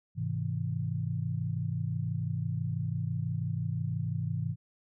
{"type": "chord", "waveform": "sine", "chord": "Ab augmented", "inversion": "none", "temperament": "just", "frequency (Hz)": [103.83, 129.78, 162.23], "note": ["Ab2", "C3", "E3"], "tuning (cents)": [0, -14, -27], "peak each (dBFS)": -34, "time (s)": [0.15, 4.56], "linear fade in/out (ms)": 50, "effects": []}